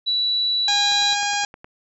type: tone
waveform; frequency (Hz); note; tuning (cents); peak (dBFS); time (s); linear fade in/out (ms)
sine; 3939; B7; -5; -18; 0.06-1.15; 20
type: harmonic tone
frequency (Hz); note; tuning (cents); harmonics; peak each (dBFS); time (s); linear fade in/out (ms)
816; G#5; -31; 1 / 2 / 3 / 4 / 5 / 6 / 7 / 8 / 9; -24 / -27 / -29 / -30 / -31 / -32 / -32 / -33 / -34; 0.68-1.45; 2
type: click train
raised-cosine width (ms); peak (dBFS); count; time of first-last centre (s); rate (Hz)
0.5; -24; 8; 0.92-1.645; 9.66
effects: none